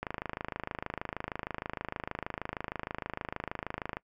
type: click train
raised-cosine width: 0.5 ms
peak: -19 dBFS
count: 105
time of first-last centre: 0.03-3.969 s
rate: 26.4 Hz
effects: noise-tail reverb RT60 0.1 s tail -23 dB re dry